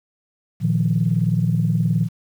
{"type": "chord", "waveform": "sine", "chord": "Bb suspended fourth", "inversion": "none", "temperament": "equal", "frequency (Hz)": [116.54, 155.56, 174.61], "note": ["Bb2", "Eb3", "F3"], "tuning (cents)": [0, 0, 0], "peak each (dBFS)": -20, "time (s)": [0.6, 2.09], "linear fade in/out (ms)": 50, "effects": ["tanh soft clip ceiling -7 dBFS", "8-bit"]}